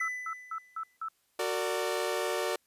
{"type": "tone with exponential decay", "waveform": "triangle", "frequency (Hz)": 1998, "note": "B6", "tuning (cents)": 20, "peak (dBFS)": -27, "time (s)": [0, 0.97], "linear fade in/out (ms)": 5, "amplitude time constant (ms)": 210}
{"type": "tone bursts", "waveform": "sine", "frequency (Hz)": 1316, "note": "E6", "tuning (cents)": -3, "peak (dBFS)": -33, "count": 5, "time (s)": [0.01, 1.085], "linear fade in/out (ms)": 2, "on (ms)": 71, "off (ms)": 180}
{"type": "chord", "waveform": "sawtooth", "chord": "Gb augmented", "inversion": "none", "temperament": "equal with one note detuned", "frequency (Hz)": [370, 456.6, 587.3], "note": ["Gb4", "Bb4", "D5"], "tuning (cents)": [0, -36, 0], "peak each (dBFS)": -30, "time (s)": [1.39, 2.56], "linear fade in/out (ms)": 5}
{"effects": ["white hiss -72 dBFS RMS until 2.66 s", "resampled to 32000 Hz"]}